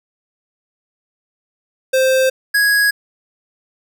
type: tone pair in turn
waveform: square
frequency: 523.3 / 1661.4 Hz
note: C5 / G#6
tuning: 0 / 0 cents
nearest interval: octave + minor sixth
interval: 2000 cents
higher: second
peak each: -12 dBFS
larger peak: neither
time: 1.93-2.3 / 2.54-2.91 s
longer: neither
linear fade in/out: 10 ms
effects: none